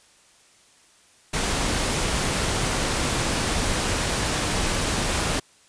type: noise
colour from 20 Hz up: pink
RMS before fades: -24 dBFS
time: 1.33-5.4 s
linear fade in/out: 10 ms
effects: white hiss -56 dBFS RMS until 5.68 s + resampled to 22050 Hz